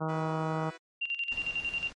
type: harmonic tone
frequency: 158.6 Hz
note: D#3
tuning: 33 cents sharp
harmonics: 1 / 2 / 3 / 4 / 5 / 6 / 7 / 8 / 9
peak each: -32 / -38 / -38 / -38 / -39 / -40 / -42 / -41 / -46 dBFS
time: 0-0.71 s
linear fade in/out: 20 ms
type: chord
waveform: 10% pulse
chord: E suspended second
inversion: none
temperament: equal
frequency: 329.6 / 370 / 493.9 Hz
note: E4 / F#4 / B4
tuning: 0 / 0 / 0 cents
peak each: -41 / -44 / -38 dBFS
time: 0.08-0.78 s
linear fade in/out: 20 ms
type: tone with tremolo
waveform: sine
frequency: 2773 Hz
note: F7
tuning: 13 cents flat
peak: -28 dBFS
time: 1.01-1.9 s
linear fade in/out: 10 ms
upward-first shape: square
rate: 11 Hz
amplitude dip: 70%
type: noise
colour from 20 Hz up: pink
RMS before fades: -47 dBFS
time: 1.31-1.93 s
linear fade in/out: 10 ms
effects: low-pass 6000 Hz 12 dB/octave + MP3 48 kbps